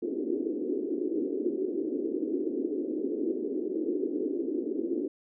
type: band-pass noise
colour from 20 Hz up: white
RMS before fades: -31 dBFS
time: 0.02-5.08 s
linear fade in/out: 5 ms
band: 270 to 400 Hz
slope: 48 dB/octave
effects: none